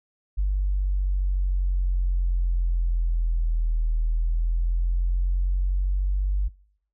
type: linear two-way sweep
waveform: sine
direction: down then up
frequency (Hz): 49 to 39.85 to 49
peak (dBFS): -19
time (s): 0.37-6.49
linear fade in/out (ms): 20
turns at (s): 3.94
effects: noise-tail reverb RT60 0.7 s tail -25 dB re dry + tanh soft clip ceiling -15 dBFS